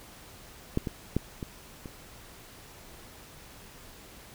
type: clicks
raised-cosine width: 3 ms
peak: -12 / -18 / -12 / -21 / -26 dBFS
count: 5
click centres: 0.774 / 0.872 / 1.166 / 1.428 / 1.858 s
effects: pink hiss -50 dBFS RMS until 4.34 s